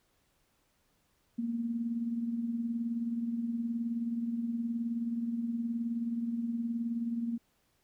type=tone with tremolo; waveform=sine; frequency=233.1 Hz; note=A#3; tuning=in tune; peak=-28 dBFS; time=1.38-7.38 s; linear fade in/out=10 ms; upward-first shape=triangle; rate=19 Hz; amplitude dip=60%; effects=pink hiss -73 dBFS RMS until 7.83 s